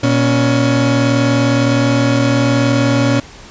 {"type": "tone pair together", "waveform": "30% pulse", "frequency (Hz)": [120.27, 280], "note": ["B2", "C#4"], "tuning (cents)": [-45, 18], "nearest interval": "octave + minor third", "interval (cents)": 1463, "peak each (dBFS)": -11, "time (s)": [0.03, 3.2], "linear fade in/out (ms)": 5, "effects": ["pink hiss -37 dBFS RMS until 3.5 s", "resampled to 16000 Hz"]}